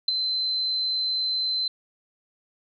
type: tone with ADSR envelope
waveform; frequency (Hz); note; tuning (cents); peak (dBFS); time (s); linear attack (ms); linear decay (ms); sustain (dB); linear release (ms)
sine; 4072; C8; -48; -15; 0.08-1.68; 5; 11; -8; 4
effects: none